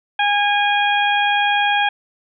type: harmonic tone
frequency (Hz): 819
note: G#5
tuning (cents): -24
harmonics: 1 / 2 / 3 / 4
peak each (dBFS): -17 / -20 / -22 / -23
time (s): 0.19-1.89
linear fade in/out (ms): 5
effects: none